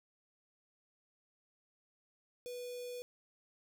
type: tone with notch filter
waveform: square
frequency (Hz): 491.1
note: B4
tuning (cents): -10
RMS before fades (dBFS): -44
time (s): 2.46-3.02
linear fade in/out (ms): 0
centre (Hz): 1500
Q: 1
effects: none